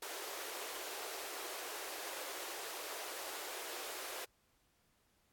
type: high-pass noise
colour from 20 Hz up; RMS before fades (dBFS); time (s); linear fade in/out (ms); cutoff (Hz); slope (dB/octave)
pink; -45; 0.02-4.25; 5; 350; 48
effects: pink hiss -75 dBFS RMS until 5.32 s + AAC 64 kbps